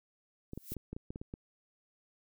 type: noise with exponential growth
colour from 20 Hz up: violet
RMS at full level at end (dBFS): -39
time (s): 0.52-0.74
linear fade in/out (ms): 0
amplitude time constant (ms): 47
type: clicks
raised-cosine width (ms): 3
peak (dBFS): -28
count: 10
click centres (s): 0.534 / 0.576 / 0.72 / 0.767 / 0.93 / 0.965 / 1.105 / 1.159 / 1.215 / 1.339
effects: none